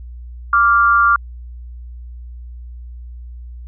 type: tone pair together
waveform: sine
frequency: 1169.4 / 1395 Hz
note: D6 / F6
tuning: -8 / -2 cents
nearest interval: minor third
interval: 306 cents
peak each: -12 dBFS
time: 0.53-1.16 s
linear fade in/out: 2 ms
effects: added 60 Hz sine -30 dBFS peak until 3.67 s